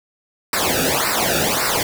pink noise with flanger, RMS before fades -19 dBFS, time 0.53-1.83 s, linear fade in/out 2 ms, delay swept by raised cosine 0.3 to 0.98 ms, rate 1.8 Hz, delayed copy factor -1, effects none

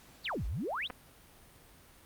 sine exponential two-way sweep, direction down then up, 4968 to 45.28 to 4132 Hz, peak -33 dBFS, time 0.24-0.88 s, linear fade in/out 20 ms, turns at 0.46 s
clicks, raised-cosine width 0.5 ms, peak -26 dBFS, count 2, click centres 0.901 / 0.905 s
effects pink hiss -58 dBFS RMS until 2.05 s + Opus 48 kbps

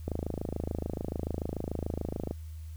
click train, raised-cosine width 2 ms, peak -19 dBFS, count 61, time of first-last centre 0.08-2.31 s, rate 26.9 Hz, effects added 79 Hz sine -39 dBFS peak until 2.76 s + white hiss -62 dBFS RMS until 2.76 s

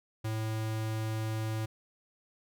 square tone, 110 Hz, A2, in tune, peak -32 dBFS, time 0.24-1.66 s, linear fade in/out 10 ms, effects none

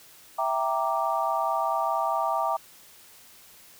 sine chord, E half-diminished seventh, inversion none, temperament equal, 659.3 / 784 / 932.3 / 1174.7 Hz, E5 / G5 / Bb5 / D6, 0 / 0 / 0 / 0 cents, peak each -29 dBFS, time 0.38-2.57 s, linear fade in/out 10 ms, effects white hiss -52 dBFS RMS until 3.79 s

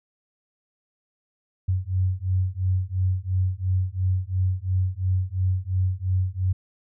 sine beating tone pair, 91.6 / 94.5 Hz, F#2 / F#2, -17 / +37 cents, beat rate 2.9 Hz, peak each -24 dBFS, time 1.68-6.53 s, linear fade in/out 10 ms, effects none

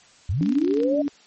sine linear sweep, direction up, 72.9 to 622.3 Hz, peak -20 dBFS, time 0.29-1.02 s, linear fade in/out 5 ms
sine tone with tremolo, 286.2 Hz, D4, 45 cents flat, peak -20 dBFS, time 0.41-1.08 s, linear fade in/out 0 ms, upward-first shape triangle, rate 14 Hz, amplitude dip 35%
click train, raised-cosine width 0.2 ms, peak -22 dBFS, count 14, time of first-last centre 0.43-0.834 s, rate 32.2 Hz
effects white hiss -53 dBFS RMS until 1.26 s + MP3 32 kbps

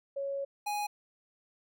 sine / square tone pair in turn, 554.4 / 829.3 Hz, C#5 / G#5, 0 / -3 cents, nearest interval perfect fifth, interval 697 cents, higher second, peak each -32 / -32 dBFS, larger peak neither, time 0.16-0.45 / 0.66-0.87 s, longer first, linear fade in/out 10 ms, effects none

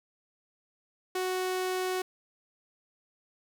sawtooth tone, 370 Hz, F#4, in tune, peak -25 dBFS, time 1.15-2.02 s, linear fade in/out 5 ms, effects none

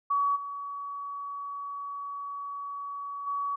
sine tone with level steps, 1132 Hz, C#6, 36 cents sharp, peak -23 / -34 / -28 dBFS, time 0.1-3.56 s, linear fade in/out 10 ms, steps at 0.35 / 3.26 s, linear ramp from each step 20 ms, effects none

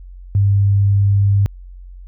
sine tone, 99.9 Hz, G2, 33 cents sharp, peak -10 dBFS, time 0.35-1.46 s, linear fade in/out 0 ms, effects added 45 Hz sine -33 dBFS peak until 2.07 s

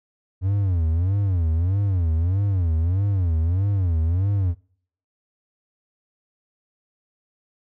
triangle tone with vibrato, 89.9 Hz, F#2, 49 cents flat, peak -16 dBFS, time 0.41-4.55 s, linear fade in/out 50 ms, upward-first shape sine, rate 1.6 Hz, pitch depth 210 cents each way, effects noise-tail reverb RT60 0.6 s tail -26 dB re dry

